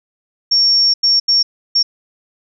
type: tone bursts at uneven times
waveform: sine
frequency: 5500 Hz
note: F8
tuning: 27 cents flat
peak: -9 dBFS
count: 4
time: 0.51-0.94 / 1.03-1.2 / 1.28-1.43 / 1.75-1.83 s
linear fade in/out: 10 ms
effects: none